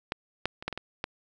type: clicks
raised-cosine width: 0.3 ms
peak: -13 / -10 / -24 / -14 / -19 / -19 / -14 dBFS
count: 7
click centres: 0.121 / 0.456 / 0.625 / 0.68 / 0.727 / 0.776 / 1.041 s
effects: none